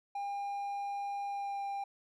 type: tone with pitch glide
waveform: triangle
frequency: 804 to 797.1 Hz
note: G5 to G5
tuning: +44 to +29 cents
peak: -33 dBFS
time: 0.15-1.84 s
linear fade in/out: 5 ms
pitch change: -15 cents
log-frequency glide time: 1.26-1.64 s
effects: none

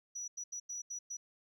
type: tone bursts at uneven times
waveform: sine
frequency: 5870 Hz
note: F#8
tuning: 15 cents flat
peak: -38 dBFS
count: 6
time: 0.15-0.28 / 0.37-0.44 / 0.52-0.6 / 0.69-0.82 / 0.9-0.99 / 1.1-1.17 s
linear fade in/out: 10 ms
effects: tanh soft clip ceiling -35 dBFS + 13-bit

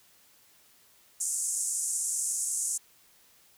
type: band-pass noise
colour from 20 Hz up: pink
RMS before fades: -31 dBFS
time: 1.2-2.78 s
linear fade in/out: 10 ms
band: 6700 to 10000 Hz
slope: 48 dB/octave
effects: white hiss -61 dBFS RMS until 3.57 s

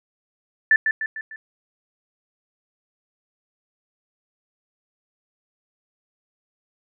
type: tone with echo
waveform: sine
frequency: 1760 Hz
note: A6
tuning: in tune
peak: -11 dBFS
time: 0.71-0.76 s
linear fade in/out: 2 ms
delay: 150 ms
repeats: 4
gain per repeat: -6 dB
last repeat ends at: 1.36 s
effects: none

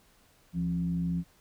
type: tone with frequency modulation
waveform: sine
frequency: 171.9 Hz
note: F3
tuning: 27 cents flat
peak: -27 dBFS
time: 0.53-1.24 s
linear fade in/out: 50 ms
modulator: 97.6 Hz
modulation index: 0.44
effects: pink hiss -63 dBFS RMS until 1.4 s

